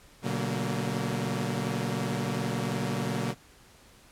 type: tone cluster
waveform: sawtooth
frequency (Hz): 121 / 143.8 / 187.9 / 230.7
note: B2 / D3 / F#3 / A#3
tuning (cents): -35 / -36 / +27 / -18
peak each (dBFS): -30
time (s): 0.22-3.35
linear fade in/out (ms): 50
effects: pink hiss -56 dBFS RMS until 4.11 s + low-pass 12000 Hz 12 dB/octave